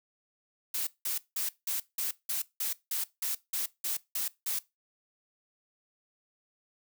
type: noise bursts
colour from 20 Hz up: blue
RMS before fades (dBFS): -32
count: 13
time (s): 0.74-4.59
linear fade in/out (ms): 5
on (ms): 130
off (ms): 180
effects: noise-tail reverb RT60 0.2 s tail -19 dB re dry